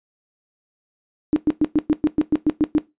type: tone bursts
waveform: sine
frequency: 302.7 Hz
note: D#4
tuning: 48 cents flat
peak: -12 dBFS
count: 11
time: 1.33-2.782 s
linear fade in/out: 0 ms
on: 32 ms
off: 110 ms
effects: noise-tail reverb RT60 0.2 s tail -17 dB re dry + resampled to 8000 Hz